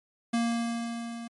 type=tone with level ramp; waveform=square; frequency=233.1 Hz; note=A#3; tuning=in tune; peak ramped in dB=-24 to -38 dBFS; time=0.33-1.28 s; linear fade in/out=10 ms; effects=MP3 48 kbps